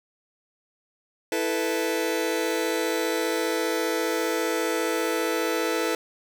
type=chord; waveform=sawtooth; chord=E suspended fourth; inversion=none; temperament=just; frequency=329.6 / 439.5 / 494.4 Hz; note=E4 / A4 / B4; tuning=0 / -2 / +2 cents; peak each=-24 dBFS; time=1.32-5.95 s; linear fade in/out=2 ms; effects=none